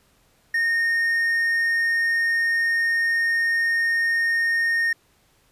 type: tone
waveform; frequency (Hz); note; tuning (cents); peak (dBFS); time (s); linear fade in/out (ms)
triangle; 1842; A#6; -21; -17; 0.54-4.93; 5
effects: pink hiss -61 dBFS RMS until 5.51 s + resampled to 32000 Hz